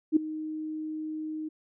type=tone with ADSR envelope; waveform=sine; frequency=311.1 Hz; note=D#4; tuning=in tune; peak=-15 dBFS; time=0.12-1.49 s; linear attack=44 ms; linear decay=7 ms; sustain=-17 dB; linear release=13 ms; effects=none